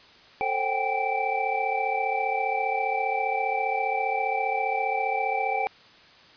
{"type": "tone cluster", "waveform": "sine", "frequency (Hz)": [444.2, 532, 766, 801, 2329], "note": ["A4", "C5", "G5", "G5", "D7"], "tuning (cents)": [16, 29, -40, 37, -15], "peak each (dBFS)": [-33, -34, -28, -28, -31], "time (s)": [0.41, 5.67], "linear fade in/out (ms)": 0, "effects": ["white hiss -52 dBFS RMS until 6.36 s", "resampled to 11025 Hz"]}